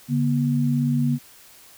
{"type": "tone pair together", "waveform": "sine", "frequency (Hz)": [142.82, 240.2], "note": ["D3", "B3"], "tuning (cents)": [-48, -48], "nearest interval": "major sixth", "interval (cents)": 900, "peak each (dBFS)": -21, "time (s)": [0.08, 1.19], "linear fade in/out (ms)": 50, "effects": ["white hiss -49 dBFS RMS until 1.77 s"]}